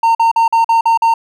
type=tone bursts; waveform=triangle; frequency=914 Hz; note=A#5; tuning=34 cents flat; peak=-6 dBFS; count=7; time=0.03-1.14 s; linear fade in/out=5 ms; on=120 ms; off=45 ms; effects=none